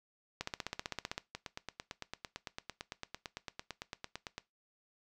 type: two click trains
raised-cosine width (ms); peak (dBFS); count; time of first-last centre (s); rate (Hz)
0.2; -23 / -19; 28 / 13; 1.35-4.38 / 0.41-1.179; 8.91 / 15.6
effects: noise-tail reverb RT60 0.2 s tail -19 dB re dry